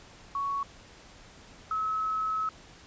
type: tone pair in turn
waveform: sine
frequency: 1115 / 1289.7 Hz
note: C#6 / E6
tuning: +10 / -38 cents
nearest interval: minor third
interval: 252 cents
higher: second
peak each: -28 / -27 dBFS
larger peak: second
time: 0.35-0.63 / 1.71-2.49 s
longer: second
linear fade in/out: 2 ms
effects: pink hiss -52 dBFS RMS until 2.86 s + resampled to 16000 Hz